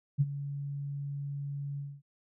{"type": "tone with ADSR envelope", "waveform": "sine", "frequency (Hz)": 141.6, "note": "C#3", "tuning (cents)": 37, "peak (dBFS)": -20, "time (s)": [0.18, 2.02], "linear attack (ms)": 29, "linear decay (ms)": 37, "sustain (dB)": -14, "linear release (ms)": 240, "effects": []}